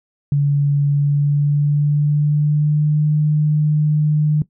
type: tone with pitch glide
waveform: sine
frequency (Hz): 143.1 to 151.26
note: D3 to D#3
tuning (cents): -45 to -49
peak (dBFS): -12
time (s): 0.32-4.42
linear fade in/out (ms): 2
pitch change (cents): +96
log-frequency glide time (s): 0.88-3.09
effects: noise-tail reverb RT60 0.1 s tail -17 dB re dry